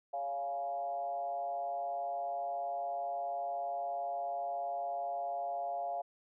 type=tone with frequency modulation; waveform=sine; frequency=698.5 Hz; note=F5; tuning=in tune; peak=-34 dBFS; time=0.13-6.02 s; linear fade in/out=10 ms; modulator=137 Hz; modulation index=0.76; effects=none